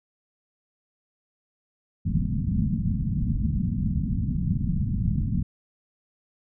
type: low-pass noise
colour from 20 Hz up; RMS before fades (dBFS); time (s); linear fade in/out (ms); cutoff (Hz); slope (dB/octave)
white; -25; 2.05-5.43; 10; 220; 48
effects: none